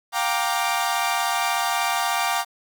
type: chord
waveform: sawtooth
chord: G minor seventh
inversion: third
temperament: equal with one note detuned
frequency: 707.4 / 784 / 932.3 / 1174.7 Hz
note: F5 / G5 / Bb5 / D6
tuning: +22 / 0 / 0 / 0 cents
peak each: -23 dBFS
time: 0.12-2.45 s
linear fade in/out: 50 ms
effects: 9-bit